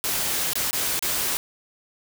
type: noise with dropouts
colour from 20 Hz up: white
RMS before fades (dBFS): -25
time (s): 0.04-1.37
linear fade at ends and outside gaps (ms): 0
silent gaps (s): 0.533-0.555 / 0.709-0.73 / 0.993-1.025
effects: none